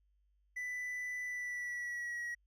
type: tone with pitch glide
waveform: triangle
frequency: 1988 to 1911.4 Hz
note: B6 to A#6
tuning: +11 to +43 cents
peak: -36 dBFS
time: 0.56-2.35 s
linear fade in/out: 10 ms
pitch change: -68 cents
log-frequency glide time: 1.24-2.2 s
effects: added 50 Hz sine -70 dBFS peak until 2.46 s